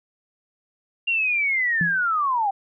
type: linear sweep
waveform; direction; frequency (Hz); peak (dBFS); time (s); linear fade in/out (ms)
sine; down; 2794 to 762; -19; 1.07-2.51; 10
type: tone with exponential decay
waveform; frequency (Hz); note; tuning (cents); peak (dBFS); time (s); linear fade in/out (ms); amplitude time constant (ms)
sine; 170.8; F3; -38; -19; 1.81-2.04; 2; 48
effects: none